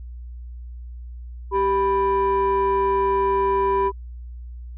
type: tone pair together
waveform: sine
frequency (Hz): 391.5 / 987.8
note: G4 / B5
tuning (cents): -2 / 0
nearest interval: octave + major third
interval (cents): 1602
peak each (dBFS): -18 / -18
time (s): 1.51-3.92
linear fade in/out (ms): 50
effects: tanh soft clip ceiling -14 dBFS + added 60 Hz sine -33 dBFS peak until 4.77 s